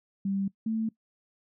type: tone pair in turn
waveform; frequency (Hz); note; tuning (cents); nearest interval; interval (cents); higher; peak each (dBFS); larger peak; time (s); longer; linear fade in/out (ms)
sine; 196 / 222; G3 / A3; 0 / +16; major second; 216; second; -26; neither; 0.25-0.48 / 0.66-0.89; neither; 5
effects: noise-tail reverb RT60 0.1 s tail -20 dB re dry